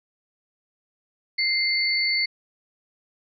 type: tone pair together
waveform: sine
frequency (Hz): 2093 / 4475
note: C7 / C#8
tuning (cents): 0 / +16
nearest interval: octave + minor second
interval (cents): 1316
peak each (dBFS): -23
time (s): 1.38-2.26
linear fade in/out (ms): 10
effects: none